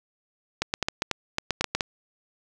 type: clicks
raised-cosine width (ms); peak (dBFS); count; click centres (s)
0.2; -7; 12; 0.62 / 0.739 / 0.827 / 0.885 / 1.021 / 1.113 / 1.384 / 1.507 / 1.61 / 1.643 / 1.75 / 1.808
effects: none